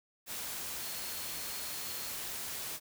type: tone in noise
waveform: sine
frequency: 4299 Hz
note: C8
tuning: 46 cents sharp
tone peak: -49 dBFS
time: 0.79-2.15 s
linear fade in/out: 50 ms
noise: white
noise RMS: -40 dBFS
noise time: 0.26-2.8 s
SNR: -12 dB
effects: none